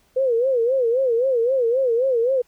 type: tone with vibrato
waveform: sine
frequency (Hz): 495.8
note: B4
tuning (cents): +7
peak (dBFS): -16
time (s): 0.16-2.42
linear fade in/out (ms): 10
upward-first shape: sine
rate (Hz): 3.8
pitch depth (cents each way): 150
effects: pink hiss -61 dBFS RMS until 2.47 s